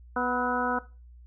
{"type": "harmonic tone with a mistuned harmonic", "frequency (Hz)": 246.9, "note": "B3", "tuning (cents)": 0, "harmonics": [1, 2, 3, 4, 5, 6], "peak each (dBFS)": [-32, -32, -32, -32, -32, -32], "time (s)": [0.16, 0.79], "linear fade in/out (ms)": 5, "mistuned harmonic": 5, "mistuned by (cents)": 60, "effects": ["noise-tail reverb RT60 0.3 s tail -17 dB re dry", "added 60 Hz sine -47 dBFS peak until 1.26 s"]}